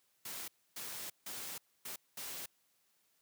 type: noise bursts at uneven times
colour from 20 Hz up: white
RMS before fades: -44 dBFS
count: 5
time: 0.25-0.48 / 0.76-1.1 / 1.26-1.58 / 1.85-1.96 / 2.17-2.46 s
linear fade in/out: 5 ms
effects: white hiss -75 dBFS RMS until 3.21 s + high-pass 100 Hz 12 dB/octave